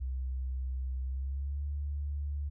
sine tone with pitch glide, 64.6 to 72.09 Hz, C2 to D2, -21 to -32 cents, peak -32 dBFS, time 0-2.5 s, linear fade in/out 20 ms, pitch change +189 cents, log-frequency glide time 1.04-1.64 s, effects none

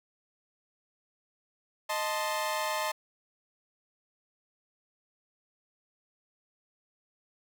sawtooth chord, A diminished, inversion second, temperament equal, 622.3 / 880 / 1046.5 Hz, Eb5 / A5 / C6, 0 / 0 / 0 cents, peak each -30 / -30 / -31 dBFS, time 1.89-2.92 s, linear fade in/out 10 ms, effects none

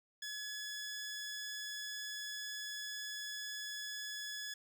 15% pulse tone, 1698 Hz, G#6, 38 cents sharp, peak -35 dBFS, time 0.22-4.54 s, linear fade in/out 5 ms, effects none

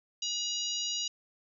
harmonic tone, 960 Hz, B5, 49 cents flat, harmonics 3 / 4 / 5 / 6 / 7, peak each -36 / -37 / -38 / -39 / -39 dBFS, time 0.22-1.08 s, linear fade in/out 5 ms, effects none

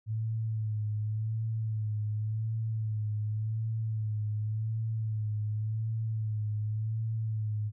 sine tone with vibrato, 108.8 Hz, A2, 19 cents flat, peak -29 dBFS, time 0.06-7.72 s, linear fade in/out 50 ms, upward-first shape sine, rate 0.89 Hz, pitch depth 45 cents each way, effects none

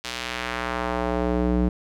square tone with band-pass filter sweep, 61 Hz, B1, 21 cents flat, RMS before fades -25 dBFS, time 0.04-1.69 s, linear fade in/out 5 ms, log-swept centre 4200 to 230 Hz, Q 0.96, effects none

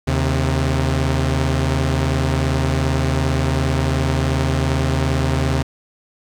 sawtooth tone pair together, 77.78 / 132.86 Hz, D#2 / C3, 0 / +27 cents, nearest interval major sixth, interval 927 cents, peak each -15 dBFS, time 0.07-5.63 s, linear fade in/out 10 ms, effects low-pass 8000 Hz 12 dB/octave + 8-bit

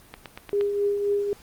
click train, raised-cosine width 0.3 ms, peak -20 dBFS, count 5, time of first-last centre 0.14-0.611 s, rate 8.5 Hz
sine tone with tremolo, 406.3 Hz, G#4, 38 cents flat, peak -19 dBFS, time 0.53-1.33 s, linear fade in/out 0 ms, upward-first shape triangle, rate 3.8 Hz, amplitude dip 50%
effects pink hiss -52 dBFS RMS until 1.42 s + Opus 32 kbps

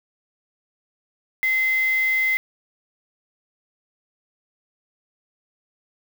sine tone with quantisation, 2060 Hz, C7, 28 cents flat, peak -18 dBFS, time 1.43-2.37 s, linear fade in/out 0 ms, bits 5, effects none

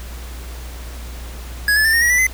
square tone with pitch steps, 1670 / 1726.9 / 1785.7 / 1846.6 / 1909.5 / 1974.5 / 2042 Hz, G#6 / A6 / A6 / A#6 / A#6 / B6 / C7, +9 / -33 / +25 / -17 / +41 / -1 / -43 cents, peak -13 dBFS, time 1.68-2.268 s, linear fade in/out 2 ms, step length 84 ms, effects added 60 Hz sine -29 dBFS peak until 2.33 s + pink hiss -38 dBFS RMS until 2.33 s

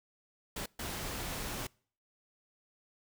pink noise bursts at uneven times, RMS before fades -39 dBFS, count 2, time 0.56-0.66 / 0.79-1.67 s, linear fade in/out 5 ms, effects noise-tail reverb RT60 0.5 s tail -26 dB re dry

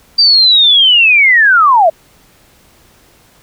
sine linear sweep, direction down, 4726 to 608 Hz, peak -4 dBFS, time 0.18-1.9 s, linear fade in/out 10 ms, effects pink hiss -47 dBFS RMS until 3.42 s

